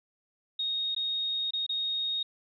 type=tone with dropouts; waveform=sine; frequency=3729 Hz; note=A#7; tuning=in tune; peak=-28 dBFS; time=0.59-2.23 s; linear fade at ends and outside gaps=5 ms; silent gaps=0.949-0.963 / 1.508-1.534 / 1.665-1.692 s; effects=none